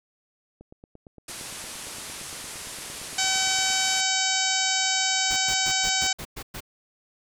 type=click train; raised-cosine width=2 ms; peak=-32 dBFS; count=28; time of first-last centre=0.61-3.703 s; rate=8.73 Hz
type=low-pass noise; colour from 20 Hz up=white; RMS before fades=-38 dBFS; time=1.28-4.01 s; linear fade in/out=5 ms; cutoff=11000 Hz; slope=48 dB/octave
type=harmonic tone; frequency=762 Hz; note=G5; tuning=49 cents flat; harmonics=1 / 2 / 3 / 4 / 5 / 6 / 7 / 8 / 9 / 10; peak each=-31 / -31 / -31 / -31 / -31 / -31 / -31 / -31 / -31 / -31 dBFS; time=3.18-6.13 s; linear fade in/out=5 ms
type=noise bursts; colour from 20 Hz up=pink; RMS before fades=-36 dBFS; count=8; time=5.3-6.606 s; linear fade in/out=10 ms; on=67 ms; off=110 ms
effects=none